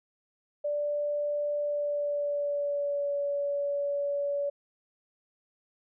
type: tone with pitch glide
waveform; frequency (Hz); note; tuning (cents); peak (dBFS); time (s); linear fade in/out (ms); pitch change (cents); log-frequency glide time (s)
sine; 586 to 570; D5 to C#5; -4 to +48; -27; 0.64-4.5; 10; -48; 1.58-3.13
effects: none